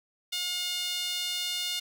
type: tone with high-pass filter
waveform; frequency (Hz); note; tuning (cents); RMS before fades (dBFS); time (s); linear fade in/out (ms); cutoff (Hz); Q
sawtooth; 716; F5; +43; -32; 0.32-1.8; 10; 3300; 2.7
effects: none